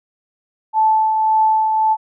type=tone with tremolo; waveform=sine; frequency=874 Hz; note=A5; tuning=12 cents flat; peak=-10 dBFS; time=0.73-1.97 s; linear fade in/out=50 ms; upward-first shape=triangle; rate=1.8 Hz; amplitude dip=40%; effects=none

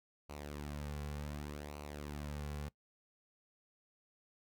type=tone with flanger; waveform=sawtooth; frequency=73.42 Hz; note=D2; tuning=in tune; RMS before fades=-44 dBFS; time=0.29-2.69 s; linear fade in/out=10 ms; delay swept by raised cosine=0.57 to 3.27 ms; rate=0.67 Hz; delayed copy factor=-0.6; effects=noise-tail reverb RT60 0.1 s tail -21 dB re dry

